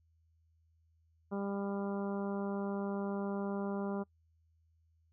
harmonic tone, 199.2 Hz, G3, 28 cents sharp, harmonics 1 / 2 / 3 / 4 / 5 / 6 / 7, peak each -36 / -40 / -44 / -47 / -49 / -51 / -53 dBFS, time 1.31-4.04 s, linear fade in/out 20 ms, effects noise-tail reverb RT60 0.1 s tail -26 dB re dry + added 81 Hz sine -68 dBFS peak until 5.12 s

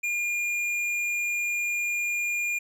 triangle tone with hard clipping, 2415 Hz, D7, 48 cents sharp, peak -27 dBFS, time 0.03-2.59 s, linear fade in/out 10 ms, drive 12 dB, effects none

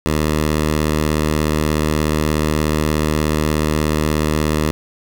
10% pulse tone, 76.7 Hz, D#2, 24 cents flat, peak -7 dBFS, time 0.06-4.71 s, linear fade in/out 0 ms, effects none

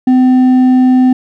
sine tone with hard clipping, 255.2 Hz, C4, 43 cents flat, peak -6 dBFS, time 0.07-1.13 s, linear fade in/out 5 ms, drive 4 dB, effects none

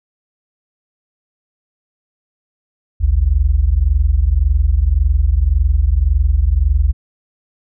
sine tone pair together, 52.89 / 74.7 Hz, G#1 / D2, +32 / +30 cents, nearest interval tritone, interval 598 cents, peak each -13 dBFS, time 3-6.93 s, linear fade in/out 20 ms, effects none

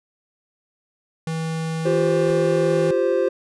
square tone, 161.6 Hz, E3, 34 cents flat, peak -24 dBFS, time 1.27-2.91 s, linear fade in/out 2 ms
triangle chord, F suspended second, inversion none, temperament equal, 349.2 / 392 / 523.3 Hz, F4 / G4 / C5, 0 / 0 / 0 cents, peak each -21 / -20 / -18 dBFS, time 1.85-3.29 s, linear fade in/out 10 ms
pink noise with exponential growth, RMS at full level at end -36 dBFS, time 2.19-2.31 s, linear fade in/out 5 ms, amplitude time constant 26 ms
effects resampled to 24000 Hz

